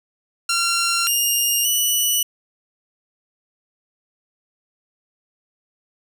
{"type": "tone with pitch steps", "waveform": "10% pulse", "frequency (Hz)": [1375, 2828, 2956], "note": ["F6", "F7", "F#7"], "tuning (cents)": [-27, 21, -2], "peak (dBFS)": -9, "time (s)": [0.49, 2.23], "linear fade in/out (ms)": 5, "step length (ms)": 580, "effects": []}